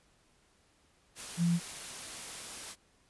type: tone in noise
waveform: sine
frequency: 171.3 Hz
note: F3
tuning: 33 cents flat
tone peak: -25 dBFS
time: 1.37-1.6 s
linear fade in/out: 50 ms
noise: white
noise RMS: -43 dBFS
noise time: 1.15-2.76 s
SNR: +15 dB
effects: pink hiss -68 dBFS RMS until 3.09 s + resampled to 24000 Hz